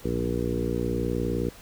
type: harmonic tone with a mistuned harmonic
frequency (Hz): 59.5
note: A#1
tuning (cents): +36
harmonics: 1 / 2 / 3 / 4 / 5 / 6 / 7 / 8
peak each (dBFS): -33 / -33 / -33 / -33 / -33 / -33 / -33 / -33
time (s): 0.04-1.5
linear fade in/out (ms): 10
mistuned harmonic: 2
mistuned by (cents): -40
effects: pink hiss -48 dBFS RMS until 1.61 s